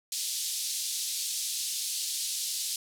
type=band-pass noise; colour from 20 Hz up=pink; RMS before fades=-33 dBFS; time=0.12-2.76 s; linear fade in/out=2 ms; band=3800 to 12000 Hz; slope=24 dB/octave; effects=none